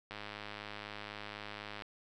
click train, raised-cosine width 0.3 ms, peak -27 dBFS, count 179, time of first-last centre 0.11-1.822 s, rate 104 Hz, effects none

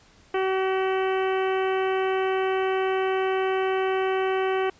harmonic tone, 380 Hz, F#4, 46 cents sharp, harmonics 1 / 2 / 3 / 4 / 5 / 6 / 7 / 8, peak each -23 / -29 / -33 / -35 / -37 / -39 / -40 / -41 dBFS, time 0.34-4.7 s, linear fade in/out 5 ms, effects pink hiss -56 dBFS RMS until 4.79 s + resampled to 16000 Hz

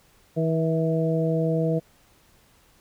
harmonic tone with a mistuned harmonic, 161.3 Hz, E3, 37 cents flat, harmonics 1 / 2 / 3 / 4, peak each -23 / -29 / -26 / -29 dBFS, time 0.36-1.8 s, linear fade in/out 20 ms, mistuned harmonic 4, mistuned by +17 cents, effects pink hiss -59 dBFS RMS until 2.8 s

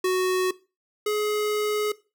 square tone pair in turn, 370 / 421.5 Hz, F#4 / G#4, 0 / +26 cents, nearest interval major second, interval 226 cents, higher second, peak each -21 / -23 dBFS, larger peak first, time 0.04-0.51 / 1.06-1.92 s, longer second, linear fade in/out 5 ms, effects noise-tail reverb RT60 0.3 s tail -19 dB re dry

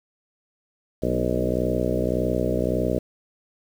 harmonic tone with a mistuned harmonic, 61.74 Hz, B1, in tune, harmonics 1 / 2 / 3 / 4 / 5 / 6 / 7 / 8 / 9 / 10, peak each -30 / -30 / -30 / -30 / -30 / -30 / -30 / -30 / -30 / -30 dBFS, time 1.02-2.99 s, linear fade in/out 10 ms, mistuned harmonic 4, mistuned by -26 cents, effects 8-bit

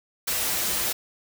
white noise with comb filter, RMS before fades -26 dBFS, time 0.27-0.93 s, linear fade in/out 10 ms, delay 7.3 ms, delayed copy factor -0.6, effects none

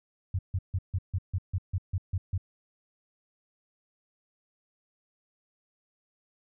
sine tone bursts, 92.9 Hz, F#2, 7 cents sharp, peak -25 dBFS, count 11, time 0.34-2.379 s, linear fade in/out 5 ms, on 49 ms, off 150 ms, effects none

